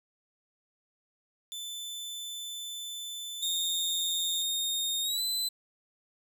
sawtooth tone, 3520 Hz, A7, in tune, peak -34 dBFS, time 1.52-4.42 s, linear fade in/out 0 ms
sawtooth tone with pitch glide, 3691 to 4025 Hz, A#7 to B7, -18 to +32 cents, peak -26 dBFS, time 3.42-5.49 s, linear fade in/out 10 ms, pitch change +150 cents, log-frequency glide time 5.02-5.22 s
effects none

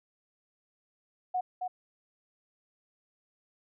sine tone with echo, 733 Hz, F#5, 16 cents flat, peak -27 dBFS, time 1.34-1.41 s, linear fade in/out 10 ms, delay 270 ms, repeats 1, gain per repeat -4 dB, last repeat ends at 1.68 s, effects none

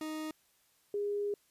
40% pulse / sine tone pair in turn, 311.1 / 409 Hz, D#4 / G#4, 0 / -26 cents, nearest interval perfect fourth, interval 474 cents, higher second, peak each -36 / -31 dBFS, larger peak second, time 0.01-0.31 / 0.94-1.34 s, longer second, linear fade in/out 2 ms, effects white hiss -70 dBFS RMS until 1.5 s + resampled to 32000 Hz

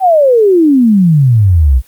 sine exponential sweep, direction down, 784 to 59.1 Hz, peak -4 dBFS, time 0-1.82 s, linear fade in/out 50 ms, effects white hiss -46 dBFS RMS until 1.87 s + Opus 32 kbps

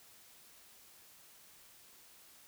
silence, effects white hiss -60 dBFS RMS until 2.47 s

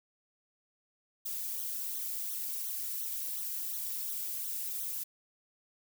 violet noise with flanger, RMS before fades -37 dBFS, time 1.25-5.04 s, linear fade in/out 10 ms, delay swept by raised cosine 0.4 to 2.5 ms, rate 2.8 Hz, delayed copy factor -1, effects none

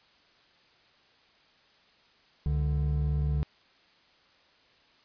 triangle tone pair together, 69.29 / 146.83 Hz, C#2 / D3, 0 / 0 cents, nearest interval octave + minor second, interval 1300 cents, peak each -25 / -27 dBFS, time 2.46-3.43 s, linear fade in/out 0 ms, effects white hiss -62 dBFS RMS until 5.04 s + resampled to 11025 Hz

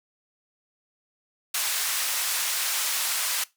white band-pass noise, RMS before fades -27 dBFS, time 1.54-3.44 s, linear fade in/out 5 ms, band 950 to 13000 Hz, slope 12 dB/octave, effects noise-tail reverb RT60 0.2 s tail -20 dB re dry

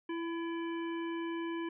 harmonic tone with a mistuned harmonic, 333.7 Hz, E4, 21 cents sharp, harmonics 1 / 3 / 5 / 7 / 9, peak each -35 / -44 / -48 / -51 / -53 dBFS, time 0.09-1.69 s, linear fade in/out 5 ms, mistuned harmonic 5, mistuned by +32 cents, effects none

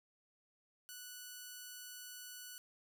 5% pulse tone, 1480 Hz, F#6, in tune, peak -37 dBFS, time 0.89-2.58 s, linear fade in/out 0 ms, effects none

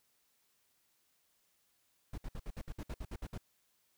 brown noise bursts, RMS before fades -41 dBFS, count 12, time 2.13-3.378 s, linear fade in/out 5 ms, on 49 ms, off 60 ms, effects white hiss -75 dBFS RMS until 3.97 s

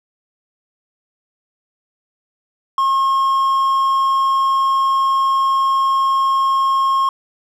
triangle tone, 1078 Hz, C#6, 49 cents flat, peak -11 dBFS, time 2.78-7.09 s, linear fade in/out 2 ms, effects none

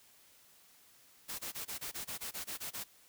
white noise bursts, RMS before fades -41 dBFS, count 12, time 1.28-2.842 s, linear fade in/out 20 ms, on 110 ms, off 22 ms, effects white hiss -63 dBFS RMS until 3.08 s

